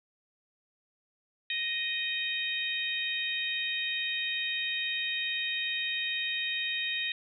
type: harmonic tone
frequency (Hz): 622.3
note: D#5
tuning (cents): 0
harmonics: 3 / 4 / 5 / 6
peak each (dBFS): -36 / -34 / -38 / -34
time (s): 1.5-7.12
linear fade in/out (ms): 2
effects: none